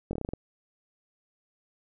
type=slowing click train; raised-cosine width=2 ms; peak=-19 dBFS; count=8; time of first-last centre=0.11-0.335 s; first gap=21 ms; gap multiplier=1.14; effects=none